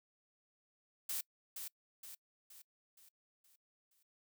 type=noise with echo; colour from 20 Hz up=blue; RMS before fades=-39 dBFS; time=1.09-1.21 s; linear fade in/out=5 ms; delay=470 ms; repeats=6; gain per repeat=-6 dB; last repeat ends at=4.03 s; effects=noise-tail reverb RT60 0.1 s tail -24 dB re dry